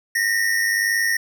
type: tone pair together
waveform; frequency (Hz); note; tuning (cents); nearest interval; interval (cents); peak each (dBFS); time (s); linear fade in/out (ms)
square; 1838 / 1939.5; A#6 / B6; -25 / -32; minor second; 93; -20 / -24; 0.15-1.17; 5
effects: none